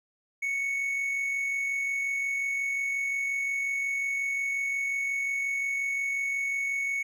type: tone with amplitude modulation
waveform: triangle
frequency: 2217 Hz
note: C#7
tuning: in tune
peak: -24 dBFS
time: 0.42-7.03 s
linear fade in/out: 10 ms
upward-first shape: sine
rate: 45.6 Hz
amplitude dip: 30%
effects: none